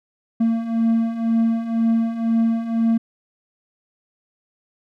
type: beating tone pair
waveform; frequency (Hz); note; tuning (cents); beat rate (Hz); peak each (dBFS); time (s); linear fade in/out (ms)
triangle; 226.5 / 228.5; A#3 / A#3; -50 / -34; 2; -21 / -16; 0.4-2.98; 10
effects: none